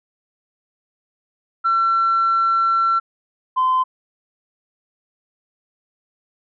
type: tone pair in turn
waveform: sine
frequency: 1350 / 1029.2 Hz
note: E6 / C6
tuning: +41 / -29 cents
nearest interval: perfect fourth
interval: 470 cents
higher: first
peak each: -13 dBFS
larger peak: neither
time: 1.64-3 / 3.56-3.84 s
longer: first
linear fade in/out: 20 ms
effects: tanh soft clip ceiling -11 dBFS